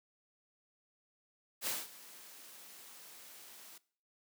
white noise with ADSR envelope, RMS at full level -35 dBFS, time 1.61-3.78 s, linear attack 61 ms, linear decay 200 ms, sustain -19 dB, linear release 5 ms, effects noise-tail reverb RT60 0.5 s tail -21 dB re dry + high-pass 200 Hz 12 dB/octave

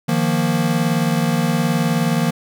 square chord, Eb suspended second, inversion none, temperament equal, 155.56 / 174.61 / 233.1 Hz, Eb3 / F3 / Bb3, 0 / 0 / 0 cents, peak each -21 dBFS, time 0.08-2.31 s, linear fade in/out 10 ms, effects none

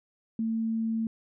sine tone, 224.6 Hz, A3, 36 cents sharp, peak -26 dBFS, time 0.39-1.07 s, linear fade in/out 2 ms, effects none

